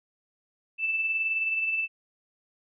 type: tone with tremolo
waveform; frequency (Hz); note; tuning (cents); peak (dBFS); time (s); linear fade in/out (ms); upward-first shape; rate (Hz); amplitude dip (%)
sine; 2644; E7; +5; -23; 0.78-1.88; 50; sine; 19; 40
effects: none